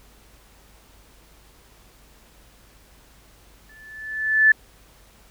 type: tone with exponential growth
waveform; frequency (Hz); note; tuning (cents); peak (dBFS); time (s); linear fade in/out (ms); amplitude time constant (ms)
sine; 1746; A6; -14; -9; 3.69-4.52; 5; 180
effects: added 50 Hz sine -54 dBFS peak until 5.3 s + pink hiss -54 dBFS RMS until 5.3 s